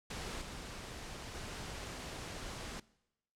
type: noise with level steps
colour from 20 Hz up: pink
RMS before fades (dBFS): -42 / -46 / -44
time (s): 0.1-2.8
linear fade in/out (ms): 5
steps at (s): 0.41 / 1.34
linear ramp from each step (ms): 10
effects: noise-tail reverb RT60 0.9 s tail -22 dB re dry + low-pass 8000 Hz 12 dB/octave